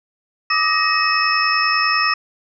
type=tone cluster; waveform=sine; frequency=1175 / 1265 / 1877 / 2561 / 5280 Hz; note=D6 / D#6 / A#6 / D#7 / E8; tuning=+1 / +28 / +11 / +49 / +2 cents; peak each=-21 dBFS; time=0.5-2.14 s; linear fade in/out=5 ms; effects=none